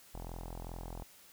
sawtooth tone with low-pass filter, 42.53 Hz, F1, 45 cents flat, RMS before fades -44 dBFS, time 0.14-1.03 s, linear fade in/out 0 ms, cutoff 840 Hz, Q 2.9, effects white hiss -59 dBFS RMS until 1.32 s

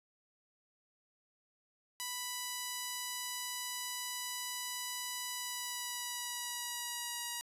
5% pulse tone with pitch glide, 987.8 to 956.9 Hz, B5 to A#5, 0 to +45 cents, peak -26 dBFS, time 2-7.41 s, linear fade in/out 0 ms, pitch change -55 cents, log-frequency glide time 5.31-7.26 s, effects resampled to 32000 Hz

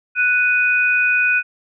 sine tone pair together, 1480 / 2489 Hz, F#6 / D#7, 0 / 0 cents, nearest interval major sixth, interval 900 cents, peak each -16 dBFS, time 0.15-1.43 s, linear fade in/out 50 ms, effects none

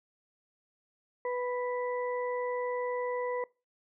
harmonic tone, 494 Hz, B4, in tune, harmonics 1 / 2 / 4, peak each -31 / -37 / -43 dBFS, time 1.25-3.44 s, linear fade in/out 2 ms, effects noise-tail reverb RT60 0.3 s tail -24 dB re dry

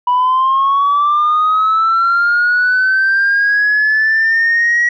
sine linear sweep, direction up, 979 to 1918 Hz, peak -8 dBFS, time 0.07-4.89 s, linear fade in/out 5 ms, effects tanh soft clip ceiling -7 dBFS

